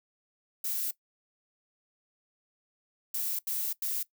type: noise bursts at uneven times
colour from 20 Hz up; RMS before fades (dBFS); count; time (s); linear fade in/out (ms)
violet; -32; 4; 0.64-0.91 / 3.14-3.39 / 3.47-3.73 / 3.82-4.03; 5
effects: noise-tail reverb RT60 0.1 s tail -19 dB re dry